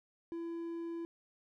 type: tone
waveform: triangle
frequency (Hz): 335.6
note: E4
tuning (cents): +31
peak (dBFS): -36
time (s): 0.32-1.05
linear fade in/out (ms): 0
effects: none